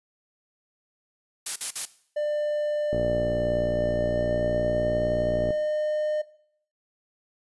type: noise bursts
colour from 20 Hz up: blue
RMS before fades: -27 dBFS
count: 3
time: 1.46-1.854 s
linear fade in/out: 5 ms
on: 100 ms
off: 47 ms
type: tone with pitch glide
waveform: triangle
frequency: 596 to 607.8 Hz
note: D5 to D#5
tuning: +25 to -41 cents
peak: -22 dBFS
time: 2.16-6.22 s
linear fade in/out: 10 ms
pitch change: +34 cents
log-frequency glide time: 3.43-5.32 s
type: click train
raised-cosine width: 2 ms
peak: -16 dBFS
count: 154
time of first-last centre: 2.93-5.506 s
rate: 59.4 Hz
effects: noise-tail reverb RT60 0.6 s tail -17 dB re dry + resampled to 24000 Hz